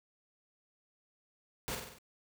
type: noise with echo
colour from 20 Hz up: pink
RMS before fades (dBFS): -38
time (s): 1.68-1.75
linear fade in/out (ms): 0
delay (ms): 47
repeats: 5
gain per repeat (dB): -4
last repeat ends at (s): 1.985
effects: none